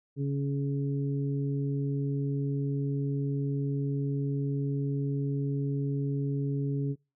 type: harmonic tone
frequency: 140 Hz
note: C#3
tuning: 18 cents sharp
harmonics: 1 / 2 / 3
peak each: -28 / -34 / -38 dBFS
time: 0.16-6.96 s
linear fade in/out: 50 ms
effects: noise-tail reverb RT60 0.3 s tail -26 dB re dry